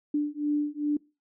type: beating tone pair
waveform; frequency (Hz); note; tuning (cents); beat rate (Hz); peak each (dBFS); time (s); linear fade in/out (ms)
sine; 293.7 / 296.2; D4 / D4; 0 / +15; 2.5; -28 / -28; 0.14-0.97; 5
effects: noise-tail reverb RT60 0.3 s tail -24 dB re dry